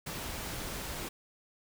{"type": "noise", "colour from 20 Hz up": "pink", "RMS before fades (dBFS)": -39, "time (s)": [0.06, 1.09], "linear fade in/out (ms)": 10, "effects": []}